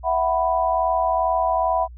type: chord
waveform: sine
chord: E suspended second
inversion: none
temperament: just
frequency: 659.3 / 741.7 / 988.9 Hz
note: E5 / F#5 / B5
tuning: 0 / +4 / +2 cents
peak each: -22 dBFS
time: 0.03-1.88 s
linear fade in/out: 50 ms
effects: added 60 Hz sine -37 dBFS peak until 1.97 s